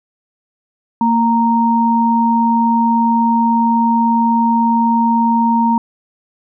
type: tone pair together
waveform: sine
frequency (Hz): 230 / 929.1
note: A#3 / A#5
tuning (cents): -23 / -6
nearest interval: 2 octaves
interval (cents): 2417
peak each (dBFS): -13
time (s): 1.01-5.78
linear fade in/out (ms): 2
effects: none